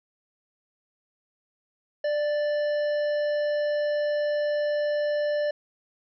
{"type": "harmonic tone with a mistuned harmonic", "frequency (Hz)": 592, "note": "D5", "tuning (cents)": 14, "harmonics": [1, 3, 5, 7, 9], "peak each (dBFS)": [-23, -36, -46, -48, -48], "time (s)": [2.04, 5.51], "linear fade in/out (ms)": 5, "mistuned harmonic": 3, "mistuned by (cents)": -19, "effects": []}